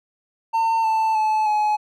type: tone with pitch steps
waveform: triangle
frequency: 904 / 884.4 / 865.2 / 846.4 Hz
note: A5 / A5 / A5 / G#5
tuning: +47 / +9 / -29 / +33 cents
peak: -15 dBFS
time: 0.53-1.77 s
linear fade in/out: 20 ms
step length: 310 ms
effects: none